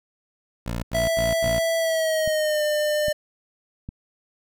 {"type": "tone bursts", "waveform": "15% pulse", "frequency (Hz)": 58.27, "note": "A#1", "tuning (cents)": 0, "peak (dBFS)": -20, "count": 4, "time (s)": [0.66, 1.595], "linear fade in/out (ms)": 5, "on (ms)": 170, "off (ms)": 85}
{"type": "tone with pitch glide", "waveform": "square", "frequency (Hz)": [659.3, 601.1], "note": ["E5", "D5"], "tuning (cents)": [0, 40], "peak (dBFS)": -21, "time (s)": [0.94, 3.13], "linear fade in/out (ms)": 10, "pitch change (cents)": -160, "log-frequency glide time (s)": [1.78, 2.63]}
{"type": "click train", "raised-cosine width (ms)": 5, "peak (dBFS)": -21, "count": 4, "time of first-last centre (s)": [1.47, 3.889], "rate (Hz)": 1.24}
{"effects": []}